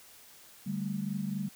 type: chord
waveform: sine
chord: D suspended fourth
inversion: none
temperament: equal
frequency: 146.83 / 196 / 220 Hz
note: D3 / G3 / A3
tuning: 0 / 0 / 0 cents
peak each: -39 / -33 / -38 dBFS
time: 0.66-1.49 s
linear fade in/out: 10 ms
effects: white hiss -55 dBFS RMS until 1.55 s